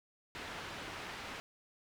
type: low-pass noise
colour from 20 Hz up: white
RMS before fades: -45 dBFS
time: 0.35-1.4 s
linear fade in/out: 0 ms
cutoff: 2500 Hz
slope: 12 dB/octave
effects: none